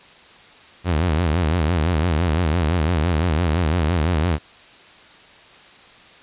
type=tone with vibrato; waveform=sawtooth; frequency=82.41 Hz; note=E2; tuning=in tune; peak=-13 dBFS; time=0.84-4.39 s; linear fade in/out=50 ms; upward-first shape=sine; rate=5.9 Hz; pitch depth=170 cents each way; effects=white hiss -46 dBFS RMS until 6.22 s + resampled to 8000 Hz